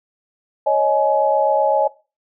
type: chord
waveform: sine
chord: C# suspended second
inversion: none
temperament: equal with one note detuned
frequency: 554.4 / 622.3 / 844.6 Hz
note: C#5 / D#5 / G#5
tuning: 0 / 0 / +29 cents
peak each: -18 dBFS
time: 0.66-1.88 s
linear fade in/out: 10 ms
effects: noise-tail reverb RT60 0.3 s tail -19 dB re dry